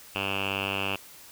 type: tone with low-pass filter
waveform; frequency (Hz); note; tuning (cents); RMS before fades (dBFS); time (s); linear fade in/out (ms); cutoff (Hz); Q
5% pulse; 98; G2; 0; -30; 0.15-0.96; 5; 2700; 8.1
effects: white hiss -49 dBFS RMS until 1.31 s